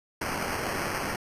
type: noise with sample-and-hold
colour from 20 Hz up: violet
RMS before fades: -31 dBFS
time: 0.21-1.16 s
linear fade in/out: 5 ms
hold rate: 3675 Hz
effects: resampled to 32000 Hz